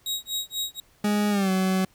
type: tone with tremolo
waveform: sawtooth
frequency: 3802 Hz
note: A#7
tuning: 33 cents sharp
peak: -22 dBFS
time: 0.06-0.8 s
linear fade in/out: 2 ms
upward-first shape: sine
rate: 4.1 Hz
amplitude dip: 100%
type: tone with pitch glide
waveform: 40% pulse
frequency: 207.7 to 188.27 Hz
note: G#3 to F#3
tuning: 0 to +30 cents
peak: -20 dBFS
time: 1.04-1.85 s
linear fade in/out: 5 ms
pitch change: -170 cents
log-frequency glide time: 1.3-1.5 s
effects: pink hiss -60 dBFS RMS until 1.94 s